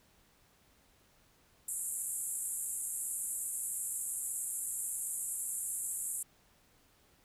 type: band-pass noise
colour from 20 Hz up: pink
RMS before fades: -38 dBFS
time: 1.68-6.23 s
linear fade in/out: 5 ms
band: 7400 to 12000 Hz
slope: 96 dB/octave
effects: pink hiss -67 dBFS RMS until 7.24 s